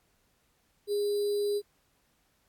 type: tone with sample-and-hold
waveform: sine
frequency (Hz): 410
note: G#4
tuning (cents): -22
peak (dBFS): -26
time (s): 0.87-1.62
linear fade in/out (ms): 50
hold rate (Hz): 4410
effects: pink hiss -71 dBFS RMS until 2.48 s + AAC 64 kbps